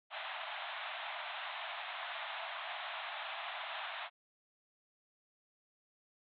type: band-pass noise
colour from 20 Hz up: pink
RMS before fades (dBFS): -43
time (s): 0.1-4.1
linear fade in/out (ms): 50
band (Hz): 630 to 3800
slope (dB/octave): 96
effects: none